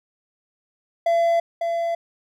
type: tone with echo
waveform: triangle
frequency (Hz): 676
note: E5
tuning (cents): +43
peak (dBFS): -14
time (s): 1.06-1.4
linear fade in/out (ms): 5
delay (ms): 550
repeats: 1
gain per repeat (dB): -5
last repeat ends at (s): 1.95
effects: none